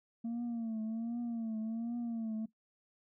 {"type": "tone with vibrato", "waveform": "sine", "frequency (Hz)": 228.5, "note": "A#3", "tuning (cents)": -34, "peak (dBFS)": -32, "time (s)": [0.24, 2.46], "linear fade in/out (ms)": 10, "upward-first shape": "triangle", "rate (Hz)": 1.3, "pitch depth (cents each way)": 88, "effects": ["noise-tail reverb RT60 0.1 s tail -17 dB re dry", "tanh soft clip ceiling -34 dBFS"]}